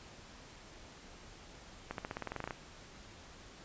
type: accelerating click train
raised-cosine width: 0.5 ms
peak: -23 dBFS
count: 13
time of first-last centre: 1.91-2.508 s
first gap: 72 ms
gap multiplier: 0.93
effects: pink hiss -54 dBFS RMS until 3.64 s + resampled to 16000 Hz